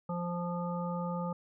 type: harmonic tone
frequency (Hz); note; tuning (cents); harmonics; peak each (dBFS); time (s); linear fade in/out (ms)
174.61; F3; 0; 1 / 3 / 5 / 7; -34 / -39 / -41 / -42; 0.09-1.33; 5
effects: none